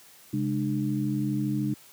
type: tone cluster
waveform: sine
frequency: 134.3 / 207.3 / 301.2 Hz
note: C3 / G#3 / D4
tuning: +46 / -3 / +44 cents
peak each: -29 dBFS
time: 0.33-1.74 s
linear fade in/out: 5 ms
effects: white hiss -53 dBFS RMS until 1.92 s + high-pass 80 Hz 12 dB/octave